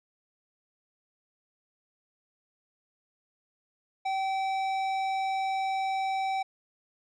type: tone with tanh clipping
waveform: sine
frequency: 770 Hz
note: G5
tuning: 31 cents flat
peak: -29 dBFS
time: 4.05-6.43 s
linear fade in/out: 10 ms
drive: 13 dB
effects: none